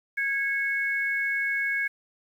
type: tone pair together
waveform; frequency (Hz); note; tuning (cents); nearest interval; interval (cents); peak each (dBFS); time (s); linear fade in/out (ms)
sine; 1647.2 / 2200; G#6 / C#7; -15 / -14; perfect fourth; 501; -27; 0.17-1.88; 10
effects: 9-bit